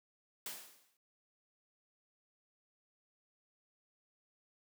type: noise with exponential decay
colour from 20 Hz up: white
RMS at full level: -41 dBFS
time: 0.46-0.97 s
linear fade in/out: 2 ms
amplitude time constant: 110 ms
effects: high-pass 200 Hz 12 dB/octave